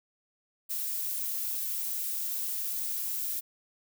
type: noise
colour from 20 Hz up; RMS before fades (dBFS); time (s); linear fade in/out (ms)
violet; -33; 0.69-3.41; 20
effects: none